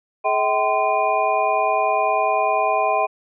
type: tone cluster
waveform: sine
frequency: 426 / 641 / 771 / 1031 / 2439 Hz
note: G#4 / E5 / G5 / C6 / D#7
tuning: +44 / -49 / -29 / -26 / -35 cents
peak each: -27 / -21 / -21 / -22 / -28 dBFS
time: 0.24-3.07 s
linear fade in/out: 20 ms
effects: none